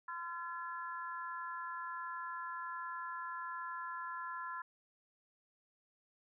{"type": "harmonic tone", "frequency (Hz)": 341.3, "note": "F4", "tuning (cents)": -40, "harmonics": [3, 4, 5], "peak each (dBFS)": [-43, -45, -47], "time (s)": [0.08, 4.62], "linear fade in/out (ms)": 5, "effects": []}